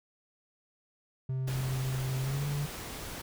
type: tone with pitch glide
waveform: triangle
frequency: 130.81 to 144.31 Hz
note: C3 to D3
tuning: 0 to -30 cents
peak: -28 dBFS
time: 1.29-2.66 s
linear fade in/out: 5 ms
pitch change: +170 cents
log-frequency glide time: 2.2-2.46 s
type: noise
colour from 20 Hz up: pink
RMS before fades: -41 dBFS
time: 1.47-3.22 s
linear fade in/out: 10 ms
effects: none